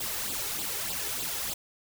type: noise with flanger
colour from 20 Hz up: white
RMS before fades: -33 dBFS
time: 0-1.54 s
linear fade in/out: 5 ms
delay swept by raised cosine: 0.24 to 2.34 ms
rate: 3.3 Hz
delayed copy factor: +0.7
effects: none